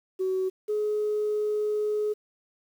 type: tone pair in turn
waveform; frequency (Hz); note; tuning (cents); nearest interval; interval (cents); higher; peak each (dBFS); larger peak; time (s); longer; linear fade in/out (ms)
sine; 376.1 / 422.2; F#4 / G#4; +28 / +29; major second; 201; second; -23; neither; 0.19-0.5 / 0.68-2.14; second; 20
effects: tanh soft clip ceiling -20 dBFS + 9-bit

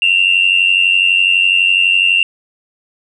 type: tone pair together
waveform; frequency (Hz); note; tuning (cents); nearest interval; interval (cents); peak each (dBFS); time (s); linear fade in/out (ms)
sine; 2704 / 2796; E7 / F7; +43 / +1; minor second; 58; -11; 0.02-2.23; 2
effects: tanh soft clip ceiling -1 dBFS

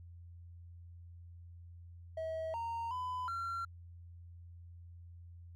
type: tone with pitch steps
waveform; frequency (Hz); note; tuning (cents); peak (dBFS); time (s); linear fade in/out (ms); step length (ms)
triangle; 643 / 924 / 1004 / 1368; E5 / A#5 / B5 / F6; -43 / -16 / +28 / -36; -34; 2.17-3.65; 5; 370
effects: tanh soft clip ceiling -30 dBFS + added 86 Hz sine -50 dBFS peak until 5.55 s

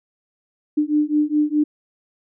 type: beating tone pair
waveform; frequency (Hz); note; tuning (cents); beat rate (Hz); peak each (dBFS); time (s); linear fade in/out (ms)
sine; 297.2 / 302; D4 / D4; +21 / +48; 4.8; -19 / -19; 0.77-1.64; 10
effects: none

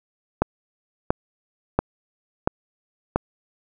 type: click train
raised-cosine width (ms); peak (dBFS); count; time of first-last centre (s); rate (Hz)
1; -3; 5; 0.42-3.16; 1.46
effects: none

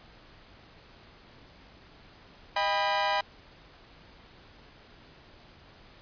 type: chord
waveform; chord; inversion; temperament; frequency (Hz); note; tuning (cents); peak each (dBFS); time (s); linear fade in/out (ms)
sawtooth; Eb augmented; none; equal with one note detuned; 622.3 / 802.8 / 987.8; Eb5 / G5 / B5; 0 / +41 / 0; -28 / -25 / -25; 2.56-3.21; 5
effects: pink hiss -54 dBFS RMS until 6.01 s + resampled to 11025 Hz

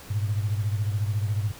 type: beating tone pair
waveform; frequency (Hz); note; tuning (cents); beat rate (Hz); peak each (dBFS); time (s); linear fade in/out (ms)
sine; 102 / 116; G#2 / A#2; -31 / -8; 14; -24 / -30; 0.1-1.52; 10
effects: pink hiss -45 dBFS RMS until 1.59 s

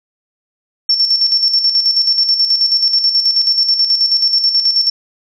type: tone with tremolo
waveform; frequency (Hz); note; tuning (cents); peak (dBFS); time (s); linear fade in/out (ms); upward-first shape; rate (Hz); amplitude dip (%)
sine; 5430; F8; -50; -8; 0.89-4.9; 5; square; 9.3; 55
effects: none

